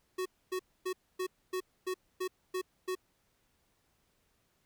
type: tone bursts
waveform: square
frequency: 370 Hz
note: F#4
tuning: in tune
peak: -33 dBFS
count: 9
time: 0.18-2.953 s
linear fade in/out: 10 ms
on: 77 ms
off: 260 ms
effects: pink hiss -74 dBFS RMS until 4.65 s